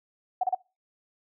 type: tone bursts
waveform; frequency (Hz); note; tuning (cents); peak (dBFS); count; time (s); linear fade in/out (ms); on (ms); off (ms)
sine; 741; F#5; +2; -21; 3; 0.41-0.549; 5; 25; 32
effects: noise-tail reverb RT60 0.3 s tail -25 dB re dry